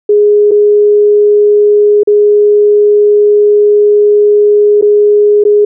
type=tone with dropouts; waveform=sine; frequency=415.3 Hz; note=G#4; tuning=in tune; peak=-3 dBFS; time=0.09-5.65 s; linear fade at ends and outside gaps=5 ms; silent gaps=0.511-0.515 / 2.034-2.073 / 4.813-4.823 / 5.439-5.45 s; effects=none